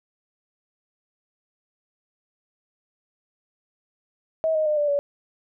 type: tone with pitch steps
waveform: sine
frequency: 641 / 622.8 / 605 / 587.8 / 571.1 Hz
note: E5 / D#5 / D#5 / D5 / D5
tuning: -49 / +2 / -49 / +1 / -49 cents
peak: -19 dBFS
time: 4.44-4.99 s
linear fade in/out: 0 ms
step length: 110 ms
effects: none